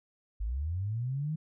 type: linear sweep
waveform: sine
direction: up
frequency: 47.68 to 160.2 Hz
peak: -30 dBFS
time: 0.4-1.36 s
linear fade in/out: 10 ms
effects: none

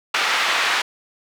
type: band-pass noise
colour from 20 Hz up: pink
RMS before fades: -20 dBFS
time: 0.14-0.82 s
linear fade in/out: 5 ms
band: 1200 to 3400 Hz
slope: 12 dB/octave
effects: none

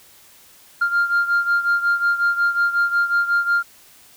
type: beating tone pair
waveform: sine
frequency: 1396.9 / 1402.4 Hz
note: F6 / F6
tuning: 0 / +7 cents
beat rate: 5.5 Hz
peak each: -16 / -20 dBFS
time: 0.81-3.63 s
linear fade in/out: 10 ms
effects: tanh soft clip ceiling -12 dBFS + white hiss -49 dBFS RMS until 4.16 s

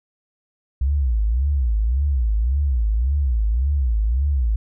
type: tone with vibrato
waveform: sine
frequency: 61.74 Hz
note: B1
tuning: in tune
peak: -16 dBFS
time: 0.81-4.56 s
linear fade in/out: 5 ms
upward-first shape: sine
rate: 1.8 Hz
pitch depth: 280 cents each way
effects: none

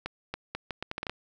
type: accelerating click train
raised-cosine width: 0.3 ms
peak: -17 dBFS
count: 10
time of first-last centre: 0.06-1.096 s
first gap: 280 ms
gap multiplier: 0.75
effects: none

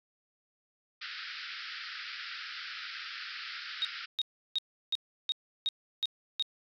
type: band-pass noise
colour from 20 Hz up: pink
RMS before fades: -42 dBFS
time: 1.01-4.06 s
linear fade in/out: 10 ms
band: 1300 to 5200 Hz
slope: 96 dB/octave
type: tone bursts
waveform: sine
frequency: 3744 Hz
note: A#7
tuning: 7 cents sharp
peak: -27 dBFS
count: 8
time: 3.82-6.424 s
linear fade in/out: 0 ms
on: 28 ms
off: 340 ms
effects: resampled to 24000 Hz

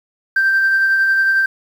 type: tone with tremolo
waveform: sine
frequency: 1568 Hz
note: G6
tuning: in tune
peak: -9 dBFS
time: 0.36-1.46 s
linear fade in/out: 5 ms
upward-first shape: sine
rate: 11 Hz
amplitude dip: 30%
effects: tanh soft clip ceiling -8 dBFS + 7-bit

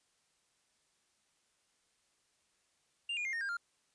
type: tone with pitch steps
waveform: triangle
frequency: 2794 / 2432 / 2117 / 1843.4 / 1604.7 / 1397 Hz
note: F7 / D#7 / C7 / A#6 / G6 / F6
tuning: 0 / -40 / +20 / -20 / +40 / 0 cents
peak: -33 dBFS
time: 3.09-3.57 s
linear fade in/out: 5 ms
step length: 80 ms
effects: white hiss -75 dBFS RMS until 3.94 s + resampled to 22050 Hz

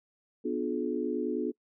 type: chord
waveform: sine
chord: B diminished seventh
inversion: none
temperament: just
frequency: 246.9 / 296.3 / 355.6 / 426.7 Hz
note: B3 / D4 / F4 / Ab4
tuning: 0 / +15 / +31 / +47 cents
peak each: -34 dBFS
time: 0.44-1.52 s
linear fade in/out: 20 ms
effects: noise-tail reverb RT60 0.1 s tail -25 dB re dry

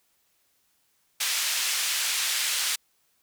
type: band-pass noise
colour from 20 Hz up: pink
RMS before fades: -27 dBFS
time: 1.2-2.76 s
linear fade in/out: 10 ms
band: 2400 to 11000 Hz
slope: 12 dB/octave
effects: white hiss -69 dBFS RMS until 3.22 s

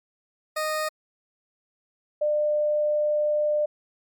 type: tone pair in turn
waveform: 20% pulse / sine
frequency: 619 / 599 Hz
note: D#5 / D5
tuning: -9 / +34 cents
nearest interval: minor second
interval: 57 cents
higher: first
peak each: -20 dBFS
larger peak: neither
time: 0.56-0.89 / 2.21-3.66 s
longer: second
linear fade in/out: 10 ms
effects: MP3 96 kbps

